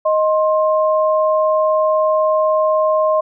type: tone pair together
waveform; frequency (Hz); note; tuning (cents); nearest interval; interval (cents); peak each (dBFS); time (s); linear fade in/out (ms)
sine; 623.9 / 1060; D#5 / C6; +5 / +22; major sixth; 917; -13 / -18; 0.05-3.21; 10
effects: none